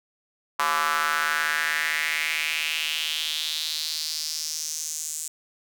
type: tone with high-pass filter sweep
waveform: square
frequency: 77.78 Hz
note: D#2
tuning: in tune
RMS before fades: -27 dBFS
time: 0.59-5.28 s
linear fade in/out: 5 ms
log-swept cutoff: 1100 to 7600 Hz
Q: 3.7
effects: none